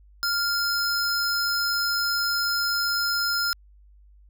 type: tone pair together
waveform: square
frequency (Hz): 1396.9 / 5148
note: F6 / E8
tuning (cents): 0 / -42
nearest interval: octave + major seventh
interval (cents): 2258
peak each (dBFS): -26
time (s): 0.23-3.53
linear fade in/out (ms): 0
effects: added 50 Hz sine -50 dBFS peak until 4.29 s